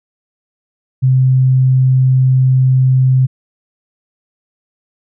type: tone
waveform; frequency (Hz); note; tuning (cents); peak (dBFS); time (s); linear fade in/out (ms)
sine; 130; C3; -11; -7; 1.02-3.27; 20
effects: none